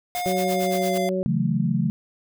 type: tone with pitch glide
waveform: square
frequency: 714 to 690.5 Hz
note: F5 to F5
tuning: +38 to -20 cents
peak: -26 dBFS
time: 0.15-1.09 s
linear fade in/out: 0 ms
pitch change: -58 cents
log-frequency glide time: 0.4-0.95 s
type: noise with tremolo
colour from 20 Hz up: white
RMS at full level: -33 dBFS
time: 0.15-0.98 s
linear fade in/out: 5 ms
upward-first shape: sine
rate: 8.8 Hz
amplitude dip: 95%
type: harmonic tone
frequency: 186.6 Hz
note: F#3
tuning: 15 cents sharp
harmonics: 1 / 2 / 3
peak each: -26 / -26 / -26 dBFS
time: 0.26-1.23 s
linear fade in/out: 0 ms
type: chord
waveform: sine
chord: F# minor seventh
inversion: second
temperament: equal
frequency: 138.59 / 164.81 / 185 / 220 Hz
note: C#3 / E3 / F#3 / A3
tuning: 0 / 0 / 0 / 0 cents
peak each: -25 dBFS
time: 1.26-1.9 s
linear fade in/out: 0 ms
effects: none